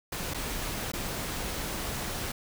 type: noise with dropouts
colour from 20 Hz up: pink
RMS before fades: -34 dBFS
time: 0.12-2.32 s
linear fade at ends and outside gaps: 5 ms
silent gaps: 0.338-0.344 / 0.919-0.934 s
effects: none